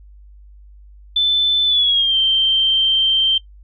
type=tone with pitch glide; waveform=sine; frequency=3520 to 3136 Hz; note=A7 to G7; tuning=0 to 0 cents; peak=-12 dBFS; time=1.16-3.38 s; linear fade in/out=5 ms; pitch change=-200 cents; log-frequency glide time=1.66-2.16 s; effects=noise-tail reverb RT60 0.1 s tail -18 dB re dry + added 50 Hz sine -40 dBFS peak until 3.63 s